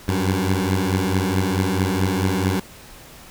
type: beating tone pair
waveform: 15% pulse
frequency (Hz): 92.1 / 96.7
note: F#2 / G2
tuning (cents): -7 / -23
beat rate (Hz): 4.6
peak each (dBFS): -15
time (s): 0.08-2.6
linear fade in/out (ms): 5
effects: pink hiss -43 dBFS RMS until 3.3 s